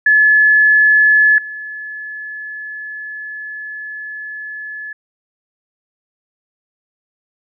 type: tone with level steps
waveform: sine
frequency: 1716 Hz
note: A6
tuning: 44 cents flat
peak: -7 / -25 dBFS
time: 0.06-4.93 s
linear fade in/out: 5 ms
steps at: 1.38 s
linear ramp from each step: 2 ms
effects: none